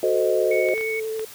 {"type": "chord", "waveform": "sine", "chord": "F# diminished seventh", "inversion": "none", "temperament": "equal with one note detuned", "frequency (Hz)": [370, 440, 517.5, 622.3], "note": ["F#4", "A4", "C5", "Eb5"], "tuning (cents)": [0, 0, -19, 0], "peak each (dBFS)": -23, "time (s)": [0.03, 0.74], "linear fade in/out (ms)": 2}
{"type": "tone with vibrato", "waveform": "sine", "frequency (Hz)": 441, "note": "A4", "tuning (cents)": 4, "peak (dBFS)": -25, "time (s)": [0.5, 1.25], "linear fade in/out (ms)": 5, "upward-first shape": "sine", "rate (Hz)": 11, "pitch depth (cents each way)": 14}
{"type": "tone", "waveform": "sine", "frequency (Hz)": 2219, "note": "C#7", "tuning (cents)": 1, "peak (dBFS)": -26, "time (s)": [0.51, 1], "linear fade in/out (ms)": 5}
{"type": "clicks", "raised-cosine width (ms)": 0.3, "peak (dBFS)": -20, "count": 4, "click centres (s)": [0.687, 0.779, 0.81, 1.195]}
{"effects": ["white hiss -42 dBFS RMS until 1.34 s"]}